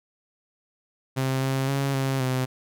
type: tone with pitch steps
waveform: sawtooth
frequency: 132.4 / 133.9 / 137.9 / 134.4 / 129.2 Hz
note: C3 / C3 / C#3 / C3 / C3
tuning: +21 / +40 / -9 / +47 / -21 cents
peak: -19 dBFS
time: 1.16-2.46 s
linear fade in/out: 20 ms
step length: 260 ms
effects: none